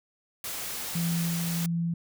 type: noise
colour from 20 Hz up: white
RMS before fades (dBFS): -35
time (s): 0.44-1.66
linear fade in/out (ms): 2
type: tone with tremolo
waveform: sine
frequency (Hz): 168.9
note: E3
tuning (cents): +42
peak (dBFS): -25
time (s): 0.95-1.94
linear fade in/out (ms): 5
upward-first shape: sine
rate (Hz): 1.5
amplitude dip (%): 30
effects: none